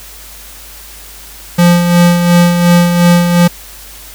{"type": "tone with tremolo", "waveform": "square", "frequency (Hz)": 174.1, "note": "F3", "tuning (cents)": -5, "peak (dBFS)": -4, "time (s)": [1.58, 3.48], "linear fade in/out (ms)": 10, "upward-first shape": "sine", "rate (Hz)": 2.8, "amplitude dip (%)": 50, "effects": ["added 50 Hz sine -36 dBFS peak until 4.14 s", "white hiss -33 dBFS RMS until 4.14 s"]}